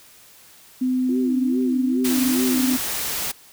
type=tone; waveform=sine; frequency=255.2 Hz; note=C4; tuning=43 cents flat; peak=-18 dBFS; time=0.81-2.77 s; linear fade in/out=10 ms
type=tone with vibrato; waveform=sine; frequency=326.9 Hz; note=E4; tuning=14 cents flat; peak=-26 dBFS; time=1.09-2.74 s; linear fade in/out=2 ms; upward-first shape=sine; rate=2.4 Hz; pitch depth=300 cents each way
type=noise; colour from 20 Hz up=white; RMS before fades=-26 dBFS; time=2.04-3.32 s; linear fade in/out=10 ms
effects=white hiss -49 dBFS RMS until 3.52 s